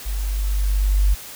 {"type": "tone with level ramp", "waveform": "sine", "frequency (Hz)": 49.07, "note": "G1", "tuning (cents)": 2, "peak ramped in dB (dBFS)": [-22, -12], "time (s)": [0.05, 1.15], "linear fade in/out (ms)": 20, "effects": ["white hiss -37 dBFS RMS until 1.35 s"]}